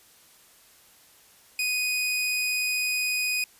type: tone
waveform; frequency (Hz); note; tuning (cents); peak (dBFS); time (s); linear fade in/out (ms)
sawtooth; 2489; D#7; 0; -21; 1.59-3.44; 2
effects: white hiss -56 dBFS RMS until 3.59 s + resampled to 32000 Hz